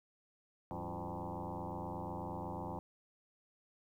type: tone with frequency modulation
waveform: sine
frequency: 340 Hz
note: F4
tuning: 46 cents flat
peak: -39 dBFS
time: 0.71-2.79 s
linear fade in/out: 0 ms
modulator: 88.2 Hz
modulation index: 7.2
effects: 12-bit